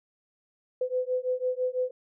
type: beating tone pair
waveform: sine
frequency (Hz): 503 / 509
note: B4 / C5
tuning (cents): +32 / -48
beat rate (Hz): 6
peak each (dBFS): -29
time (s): 0.81-1.91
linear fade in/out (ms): 5
effects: none